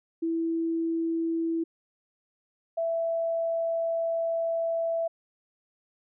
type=tone pair in turn; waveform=sine; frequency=329.6 / 663.4 Hz; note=E4 / E5; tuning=0 / +11 cents; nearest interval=octave; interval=1211 cents; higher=second; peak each=-25 dBFS; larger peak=neither; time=0.22-1.64 / 2.77-5.08 s; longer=second; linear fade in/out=10 ms; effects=none